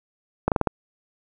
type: slowing click train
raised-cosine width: 1 ms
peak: -5 dBFS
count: 5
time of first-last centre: 0.48-0.673 s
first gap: 38 ms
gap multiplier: 1.16
effects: none